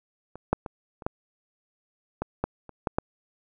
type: clicks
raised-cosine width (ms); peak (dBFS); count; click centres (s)
1; -26 / -7 / -20 / -28 / -12 / -14 / -11 / -28 / -11 / -9; 10; 0.356 / 0.53 / 0.662 / 1.022 / 1.065 / 2.22 / 2.44 / 2.693 / 2.872 / 2.985
effects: none